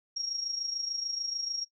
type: tone with amplitude modulation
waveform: sine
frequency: 5588 Hz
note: F8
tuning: in tune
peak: -29 dBFS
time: 0.16-1.65 s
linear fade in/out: 10 ms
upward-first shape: sine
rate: 26.8 Hz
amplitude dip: 65%
effects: noise-tail reverb RT60 0.1 s tail -17 dB re dry